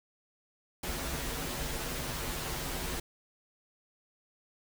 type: noise with comb filter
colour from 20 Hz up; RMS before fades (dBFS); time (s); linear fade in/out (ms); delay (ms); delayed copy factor
pink; -36; 0.83-3; 5; 9.8; -0.75
effects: none